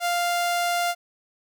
sawtooth tone, 698 Hz, F5, 1 cent flat, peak -18 dBFS, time 0-0.95 s, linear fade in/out 50 ms, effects none

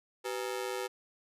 sawtooth ring-modulated tone, 440 Hz, A4, in tune, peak -27 dBFS, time 0.24-0.88 s, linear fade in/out 20 ms, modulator 57.6 Hz, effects resampled to 32000 Hz

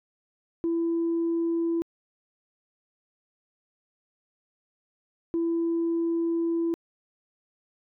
sine tone pair in turn, 334.4 / 334.4 Hz, E4 / E4, +25 / +25 cents, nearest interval unison, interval 0 cents, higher neither, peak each -22 dBFS, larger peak neither, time 0.64-1.82 / 5.34-6.74 s, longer second, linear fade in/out 0 ms, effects tanh soft clip ceiling -20 dBFS

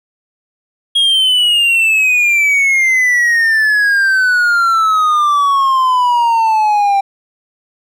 triangle exponential sweep, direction down, 3288 to 784 Hz, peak -7 dBFS, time 0.95-7.01 s, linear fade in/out 10 ms, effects none

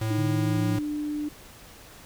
square tone, 110 Hz, A2, in tune, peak -26 dBFS, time 0.01-0.79 s, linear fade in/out 5 ms
sine tone with pitch glide, 308.3 to 297.6 Hz, D#4 to D4, -16 to +23 cents, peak -27 dBFS, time 0.1-1.29 s, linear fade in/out 10 ms, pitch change -61 cents, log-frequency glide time 0.41-0.71 s
sine linear sweep, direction up, 142.1 to 180 Hz, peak -28 dBFS, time 0.17-0.77 s, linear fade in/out 20 ms
effects pink hiss -48 dBFS RMS until 2.05 s

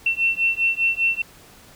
sine beating tone pair, 2700 / 2705 Hz, E7 / E7, +41 / +44 cents, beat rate 5 Hz, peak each -21 dBFS, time 0.06-1.22 s, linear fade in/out 5 ms, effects pink hiss -48 dBFS RMS until 1.75 s

